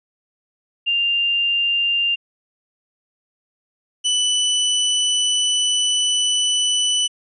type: tone pair in turn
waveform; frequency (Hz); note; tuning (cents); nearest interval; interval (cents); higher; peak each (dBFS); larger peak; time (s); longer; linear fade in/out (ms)
sine / sawtooth; 2794 / 2983; F7 / F#7; 0 / +13; minor second; 113; second; -16 / -13; second; 0.86-2.16 / 4.04-7.08; second; 20
effects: resampled to 24000 Hz